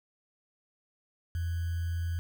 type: tone with sample-and-hold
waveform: sine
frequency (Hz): 84.7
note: E2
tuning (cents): +48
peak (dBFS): -29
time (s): 1.35-2.19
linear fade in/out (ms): 0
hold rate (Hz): 1575
effects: none